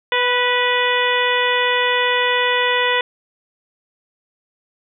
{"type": "harmonic tone with a mistuned harmonic", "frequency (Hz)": 493.9, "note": "B4", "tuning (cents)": 0, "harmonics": [1, 2, 3, 4, 5, 6, 7], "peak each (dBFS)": [-21, -21, -25, -20, -25, -25, -25], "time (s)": [0.12, 3.01], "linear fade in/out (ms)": 2, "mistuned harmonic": 4, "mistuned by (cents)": -20, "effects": []}